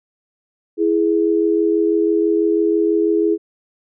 sine tone pair together, 331.2 / 417.3 Hz, E4 / G#4, +8 / +8 cents, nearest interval major third, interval 400 cents, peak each -16 dBFS, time 0.77-3.38 s, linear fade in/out 50 ms, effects none

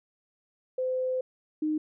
sine tone pair in turn, 513 / 307.6 Hz, C5 / D#4, -34 / -20 cents, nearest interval major sixth, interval 886 cents, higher first, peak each -26 / -25 dBFS, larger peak second, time 0.78-1.21 / 1.62-1.78 s, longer first, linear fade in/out 5 ms, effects none

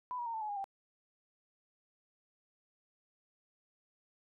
sine tone with pitch steps, 997 / 958 / 920.6 / 884.6 / 850.1 / 816.9 / 784.9 Hz, B5 / A#5 / A#5 / A5 / G#5 / G#5 / G5, +16 / +47 / -22 / +9 / +40 / -29 / +2 cents, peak -36 dBFS, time 0.11-0.642 s, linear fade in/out 0 ms, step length 76 ms, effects none

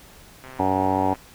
click train, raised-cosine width 0.5 ms, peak -26 dBFS, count 94, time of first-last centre 0.44-1.155 s, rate 130 Hz
harmonic tone, 94.8 Hz, F#2, 43 cents sharp, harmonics 1 / 2 / 3 / 4 / 5 / 6 / 7 / 8 / 9 / 10, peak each -31 / -32 / -25 / -32 / -31 / -30 / -32 / -25 / -26 / -28 dBFS, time 0.59-1.14 s, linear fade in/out 5 ms
effects pink hiss -48 dBFS RMS until 1.34 s

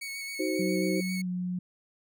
sawtooth tone with vibrato, 2217 Hz, C#7, in tune, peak -32 dBFS, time 0.01-1.22 s, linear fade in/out 10 ms, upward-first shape square, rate 7.4 Hz, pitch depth 14 cents each way
sine chord, C diminished, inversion first, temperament just, 314 / 376.7 / 523.3 Hz, Eb4 / Gb4 / C5, +16 / +31 / 0 cents, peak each -30 / -31 / -34 dBFS, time 0.39-1.01 s, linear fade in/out 10 ms
sine tone with pitch glide, 185 to 180.36 Hz, F#3 to F#3, 0 to -44 cents, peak -29 dBFS, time 0.59-1.59 s, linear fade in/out 5 ms, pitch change -44 cents, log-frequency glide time 1.22-1.28 s
effects none

